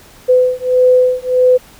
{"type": "beating tone pair", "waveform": "sine", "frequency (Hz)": [504, 505.6], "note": ["B4", "B4"], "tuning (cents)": [35, 41], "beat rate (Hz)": 1.6, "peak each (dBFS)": -11, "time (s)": [0.28, 1.58], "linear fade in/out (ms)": 20, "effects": ["pink hiss -42 dBFS RMS until 1.79 s"]}